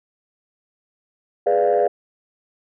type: chord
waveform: sine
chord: G# diminished seventh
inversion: none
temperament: equal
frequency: 415.3 / 493.9 / 587.3 / 698.5 Hz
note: G#4 / B4 / D5 / F5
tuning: 0 / 0 / 0 / 0 cents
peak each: -19 dBFS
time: 1.46-1.88 s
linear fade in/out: 10 ms
effects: tanh soft clip ceiling -9 dBFS